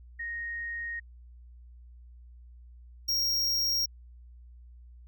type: tone pair in turn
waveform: sine / square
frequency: 1864.7 / 5588 Hz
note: A#6 / F8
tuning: 0 / 0 cents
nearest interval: octave + perfect fifth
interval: 1900 cents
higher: second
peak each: -33 / -26 dBFS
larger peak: second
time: 0.19-1 / 3.08-3.86 s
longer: first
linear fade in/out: 10 ms
effects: added 60 Hz sine -48 dBFS peak until 5.07 s